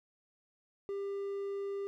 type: tone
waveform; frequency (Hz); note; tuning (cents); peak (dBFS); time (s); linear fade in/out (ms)
triangle; 397.8; G4; +25; -33; 0.89-1.87; 0
effects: none